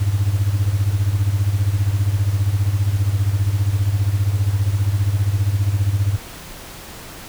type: tone with tremolo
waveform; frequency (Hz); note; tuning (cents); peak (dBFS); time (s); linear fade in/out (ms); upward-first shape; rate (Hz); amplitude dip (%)
sine; 100.1; G2; +37; -10; 0-6.17; 20; sine; 15; 80
effects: tanh soft clip ceiling -11 dBFS + pink hiss -36 dBFS RMS until 7.28 s